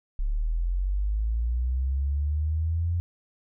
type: linear sweep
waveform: sine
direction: up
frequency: 34.32 to 87.31 Hz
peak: -23 dBFS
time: 0.19-3 s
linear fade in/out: 0 ms
effects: none